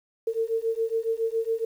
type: beating tone pair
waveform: sine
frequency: 449 / 456.2 Hz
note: A4 / A#4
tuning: +35 / -37 cents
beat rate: 7.2 Hz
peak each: -27 dBFS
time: 0.27-1.65 s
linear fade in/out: 5 ms
effects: 9-bit